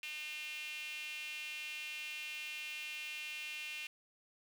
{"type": "tone with high-pass filter", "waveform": "sawtooth", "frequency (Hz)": 302.8, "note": "D#4", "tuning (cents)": -47, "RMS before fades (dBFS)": -44, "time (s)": [0.03, 3.87], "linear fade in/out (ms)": 2, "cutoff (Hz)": 2600, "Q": 7.4, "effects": []}